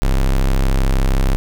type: tone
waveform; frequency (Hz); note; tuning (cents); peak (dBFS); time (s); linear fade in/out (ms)
45% pulse; 33.13; C1; +22; -12; 0.02-1.36; 0
effects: none